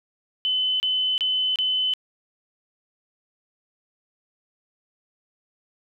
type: tone bursts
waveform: sine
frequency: 3029 Hz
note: F#7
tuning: 40 cents sharp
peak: -20 dBFS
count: 4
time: 0.45-1.937 s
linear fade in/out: 0 ms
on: 350 ms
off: 29 ms
effects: none